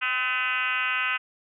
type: tone with frequency modulation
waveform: sine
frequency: 2016 Hz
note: B6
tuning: 35 cents sharp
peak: -23 dBFS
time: 0.01-1.18 s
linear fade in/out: 20 ms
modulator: 247 Hz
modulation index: 3.4
effects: none